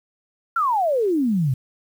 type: exponential sweep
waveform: sine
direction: down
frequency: 1410 to 122 Hz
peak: -17 dBFS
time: 0.56-1.54 s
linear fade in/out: 5 ms
effects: 8-bit